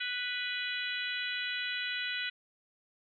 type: harmonic tone with a mistuned harmonic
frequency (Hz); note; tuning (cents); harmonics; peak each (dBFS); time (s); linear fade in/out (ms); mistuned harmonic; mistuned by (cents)
493.9; B4; 0; 3 / 4 / 5 / 6 / 7 / 8; -38 / -39 / -40 / -41 / -41 / -42; 0-2.3; 10; 7; -52
effects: none